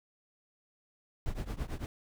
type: noise with tremolo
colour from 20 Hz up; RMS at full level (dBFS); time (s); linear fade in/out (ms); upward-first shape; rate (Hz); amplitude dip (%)
brown; -32; 1.26-1.86; 0; triangle; 9; 95
effects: none